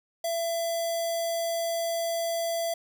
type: tone with notch filter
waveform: square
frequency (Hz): 670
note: E5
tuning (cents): +28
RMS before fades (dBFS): -29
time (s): 0.24-2.74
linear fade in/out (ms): 5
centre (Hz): 1500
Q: 0.52
effects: none